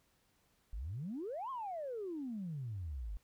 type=exponential two-way sweep; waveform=sine; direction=up then down; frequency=45.85 to 1101 to 45.85 Hz; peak=-38 dBFS; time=0.73-3.17 s; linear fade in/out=0 ms; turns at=1.5 s; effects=tanh soft clip ceiling -34 dBFS + pink hiss -74 dBFS RMS until 3.23 s